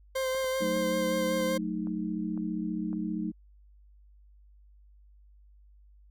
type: tone with vibrato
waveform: 40% pulse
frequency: 523.3 Hz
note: C5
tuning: in tune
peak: -27 dBFS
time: 0.15-1.58 s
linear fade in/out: 10 ms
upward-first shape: sine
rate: 5.2 Hz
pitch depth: 19 cents each way
type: clicks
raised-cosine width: 1 ms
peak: -34 dBFS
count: 7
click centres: 0.348 / 0.444 / 0.765 / 1.404 / 1.871 / 2.376 / 2.93 s
type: chord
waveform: sine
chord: D# diminished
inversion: first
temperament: equal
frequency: 185 / 220 / 311.1 Hz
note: F#3 / A3 / D#4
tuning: 0 / 0 / 0 cents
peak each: -34 / -34 / -34 dBFS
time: 0.6-3.32 s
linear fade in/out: 20 ms
effects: added 50 Hz sine -54 dBFS peak until 6.1 s